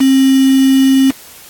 sine tone with quantisation, 267.2 Hz, C4, 36 cents sharp, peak -6 dBFS, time 0-1.11 s, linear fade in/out 10 ms, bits 3, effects white hiss -37 dBFS RMS until 1.49 s + AAC 64 kbps

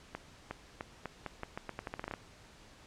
accelerating click train, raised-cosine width 0.5 ms, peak -23 dBFS, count 16, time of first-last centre 0.15-2.138 s, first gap 360 ms, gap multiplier 0.83, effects pink hiss -57 dBFS RMS until 2.86 s + low-pass 7000 Hz 12 dB/octave

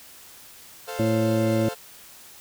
sawtooth chord, F major, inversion first, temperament equal, 440 / 523.3 / 698.5 Hz, A4 / C5 / F5, 0 / 0 / 0 cents, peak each -32 dBFS, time 0.87-1.75 s, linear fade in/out 20 ms
harmonic tone, 111.2 Hz, A2, 19 cents sharp, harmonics 1 / 2 / 3 / 5, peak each -25 / -25 / -25 / -25 dBFS, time 0.99-1.69 s, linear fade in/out 5 ms
effects white hiss -47 dBFS RMS until 2.4 s

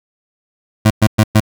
25% pulse tone bursts, 107.7 Hz, A2, 37 cents flat, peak -3 dBFS, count 4, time 0.85-1.404 s, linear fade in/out 10 ms, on 56 ms, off 110 ms, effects none

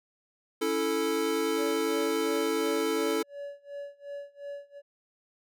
square chord, A major, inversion first, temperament equal with one note detuned, 279.6 / 329.6 / 440 Hz, C#4 / E4 / A4, +15 / 0 / 0 cents, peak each -35 / -32 / -29 dBFS, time 0.61-3.23 s, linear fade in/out 10 ms
triangle tone with tremolo, 569 Hz, C#5, 45 cents sharp, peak -33 dBFS, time 1.56-4.82 s, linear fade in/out 50 ms, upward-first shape sine, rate 2.8 Hz, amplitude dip 95%
effects none

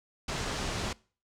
pink low-pass noise, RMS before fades -34 dBFS, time 0.28-0.93 s, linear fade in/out 5 ms, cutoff 7500 Hz, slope 24 dB/octave, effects noise-tail reverb RT60 0.4 s tail -23 dB re dry

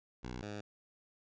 10% pulse tone pair in turn, 61.74 / 103.83 Hz, B1 / G#2, 0 / 0 cents, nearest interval major sixth, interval 900 cents, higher second, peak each -33 / -33 dBFS, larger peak neither, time 0.23-0.42 / 0.42-0.61 s, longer neither, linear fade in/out 10 ms, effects resampled to 16000 Hz

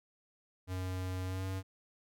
square tone with pitch glide, 92.5 to 94.94 Hz, F#2 to F#2, 0 to +45 cents, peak -36 dBFS, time 0.67-1.63 s, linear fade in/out 50 ms, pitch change +45 cents, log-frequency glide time 1.25-1.46 s, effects none

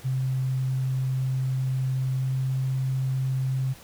sine tone with pitch glide, 130.81 to 131.64 Hz, C3 to C3, 0 to +11 cents, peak -23 dBFS, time 0.04-3.74 s, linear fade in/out 20 ms, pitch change +11 cents, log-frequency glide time 2.1-2.49 s, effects pink hiss -48 dBFS RMS until 3.83 s

